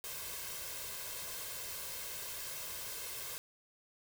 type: noise with comb filter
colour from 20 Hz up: white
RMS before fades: -43 dBFS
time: 0.04-3.38 s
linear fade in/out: 0 ms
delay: 1.9 ms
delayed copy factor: +0.6
effects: none